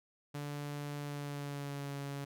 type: tone with pitch glide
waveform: sawtooth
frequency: 145.2 to 140.66 Hz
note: D3 to C#3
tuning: -19 to +26 cents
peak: -35 dBFS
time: 0.34-2.25 s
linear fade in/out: 10 ms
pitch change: -55 cents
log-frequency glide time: 0.99-1.96 s
effects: none